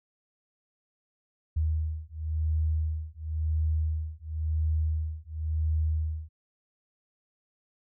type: beating tone pair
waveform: sine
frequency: 78 / 78.95 Hz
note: D#2 / D#2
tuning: +5 / +26 cents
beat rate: 0.95 Hz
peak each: -29 dBFS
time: 1.56-6.29 s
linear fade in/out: 10 ms
effects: none